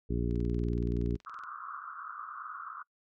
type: harmonic tone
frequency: 58.9 Hz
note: A#1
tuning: 19 cents sharp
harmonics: 1 / 2 / 3 / 4 / 5 / 6 / 7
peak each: -32 / -35 / -37 / -38 / -39 / -40 / -40 dBFS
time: 0.09-1.17 s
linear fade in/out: 20 ms
type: click train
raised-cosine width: 0.2 ms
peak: -38 dBFS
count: 25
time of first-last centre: 0.31-1.437 s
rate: 21.3 Hz
type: band-pass noise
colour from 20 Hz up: white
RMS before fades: -43 dBFS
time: 1.26-2.83 s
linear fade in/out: 10 ms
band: 1100 to 1400 Hz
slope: 96 dB/octave
effects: noise-tail reverb RT60 0.1 s tail -25 dB re dry